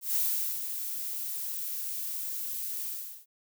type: noise with ADSR envelope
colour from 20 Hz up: violet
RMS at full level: -27 dBFS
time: 0.01-3.26 s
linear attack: 150 ms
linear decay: 430 ms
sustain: -8 dB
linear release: 390 ms
effects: none